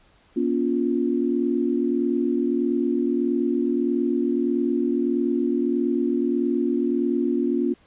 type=tone cluster; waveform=sine; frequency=241.2 / 282.8 / 351.4 Hz; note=B3 / C#4 / F4; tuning=-41 / +35 / +11 cents; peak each=-24 dBFS; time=0.36-7.74 s; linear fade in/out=10 ms; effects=pink hiss -58 dBFS RMS until 7.86 s + resampled to 8000 Hz